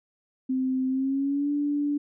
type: tone with pitch glide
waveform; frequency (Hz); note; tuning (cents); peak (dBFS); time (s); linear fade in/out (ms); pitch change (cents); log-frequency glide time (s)
sine; 260 to 290.2; C4 to D4; -11 to -21; -23; 0.49-1.98; 10; +190; 0.88-1.51
effects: none